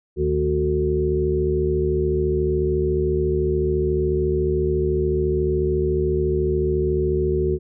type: harmonic tone with a mistuned harmonic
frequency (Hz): 74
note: D2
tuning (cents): +14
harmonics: 1 / 2 / 3 / 5 / 6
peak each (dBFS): -24 / -27 / -32 / -20 / -28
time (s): 0.16-7.59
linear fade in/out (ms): 50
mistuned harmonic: 2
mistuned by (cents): +61
effects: none